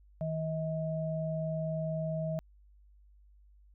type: tone pair together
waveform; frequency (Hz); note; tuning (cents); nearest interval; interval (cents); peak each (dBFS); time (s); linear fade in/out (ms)
sine; 159.3 / 636.8; D#3 / D#5; +41 / +40; 2 octaves; 2399; -33 / -35; 0.21-2.39; 0
effects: added 50 Hz sine -57 dBFS peak until 3.74 s